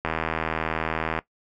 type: click train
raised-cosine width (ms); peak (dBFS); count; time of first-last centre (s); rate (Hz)
0.5; -10; 92; 0.05-1.189; 79.9
effects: noise-tail reverb RT60 0.1 s tail -18 dB re dry